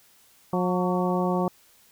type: harmonic tone with a mistuned harmonic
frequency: 180.4 Hz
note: F#3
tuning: 44 cents flat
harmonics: 1 / 2 / 3 / 4 / 5 / 6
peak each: -25 / -28 / -30 / -31 / -32 / -33 dBFS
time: 0.53-1.48 s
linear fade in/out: 2 ms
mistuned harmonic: 6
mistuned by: +64 cents
effects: white hiss -58 dBFS RMS until 1.91 s